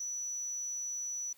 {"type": "tone", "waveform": "sine", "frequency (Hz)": 5920, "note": "F#8", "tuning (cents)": 0, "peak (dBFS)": -34, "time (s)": [0, 1.33], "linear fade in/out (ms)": 5, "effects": ["tanh soft clip ceiling -32 dBFS", "white hiss -64 dBFS RMS until 1.37 s"]}